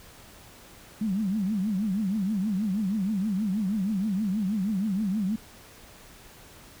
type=tone with vibrato; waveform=sine; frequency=202 Hz; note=G#3; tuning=48 cents flat; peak=-24 dBFS; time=1.01-5.36 s; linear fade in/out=5 ms; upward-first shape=triangle; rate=6.3 Hz; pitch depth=210 cents each way; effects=pink hiss -50 dBFS RMS until 6.8 s